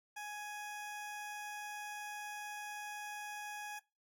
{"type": "tone", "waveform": "20% pulse", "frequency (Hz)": 834, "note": "G#5", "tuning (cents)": 7, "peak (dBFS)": -38, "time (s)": [0.16, 3.79], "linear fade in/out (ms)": 10, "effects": ["noise-tail reverb RT60 0.3 s tail -24 dB re dry", "AAC 48 kbps"]}